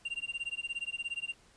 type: tone with tremolo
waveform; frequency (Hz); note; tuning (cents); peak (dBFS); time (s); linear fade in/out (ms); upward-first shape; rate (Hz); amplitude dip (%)
triangle; 2778; F7; -10; -30; 0.05-1.34; 5; sine; 17; 100
effects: pink hiss -62 dBFS RMS until 1.56 s + resampled to 22050 Hz